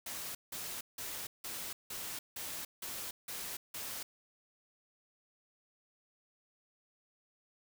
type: noise bursts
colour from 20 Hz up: white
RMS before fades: -42 dBFS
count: 9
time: 0.06-4.03 s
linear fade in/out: 5 ms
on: 290 ms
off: 170 ms
effects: none